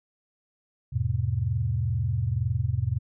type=chord; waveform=sine; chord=E major; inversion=none; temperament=equal with one note detuned; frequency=82.41 / 103.83 / 125.77 Hz; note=E2 / G#2 / B2; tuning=0 / 0 / +32 cents; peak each=-30 / -27 / -27 dBFS; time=0.92-2.99 s; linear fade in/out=20 ms; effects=none